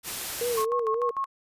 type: noise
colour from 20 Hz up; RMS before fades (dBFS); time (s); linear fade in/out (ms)
white; -33; 0.03-0.66; 50
type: tone with vibrato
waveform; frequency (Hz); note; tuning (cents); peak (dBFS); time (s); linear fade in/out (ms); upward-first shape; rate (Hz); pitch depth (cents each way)
sine; 461.9; A#4; -16; -25; 0.41-1.11; 5; sine; 3.6; 94
type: tone with tremolo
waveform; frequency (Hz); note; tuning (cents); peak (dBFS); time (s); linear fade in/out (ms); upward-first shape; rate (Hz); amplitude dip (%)
sine; 1088; C#6; -33; -25; 0.57-1.26; 10; square; 6.7; 80
effects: resampled to 32000 Hz